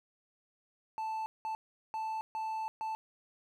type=tone bursts at uneven times; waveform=triangle; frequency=880 Hz; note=A5; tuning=in tune; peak=-32 dBFS; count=5; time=0.98-1.26 / 1.45-1.55 / 1.94-2.21 / 2.35-2.68 / 2.81-2.95 s; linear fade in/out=0 ms; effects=none